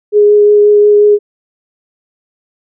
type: tone with vibrato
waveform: sine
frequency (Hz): 415.3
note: G#4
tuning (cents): 0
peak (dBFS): -3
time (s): 0.12-1.19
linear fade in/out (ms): 50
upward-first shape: triangle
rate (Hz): 5.6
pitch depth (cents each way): 11
effects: none